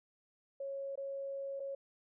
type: tone with dropouts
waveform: sine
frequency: 550 Hz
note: C#5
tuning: 14 cents flat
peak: -38 dBFS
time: 0.6-1.75 s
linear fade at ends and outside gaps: 5 ms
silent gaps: 0.956-0.975 / 1.597-1.601 s
effects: none